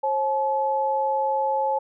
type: tone pair together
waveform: sine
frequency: 538 / 858.5 Hz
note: C5 / A5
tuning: +48 / -43 cents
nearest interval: minor sixth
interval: 809 cents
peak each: -25 / -22 dBFS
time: 0.03-1.79 s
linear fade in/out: 10 ms
effects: none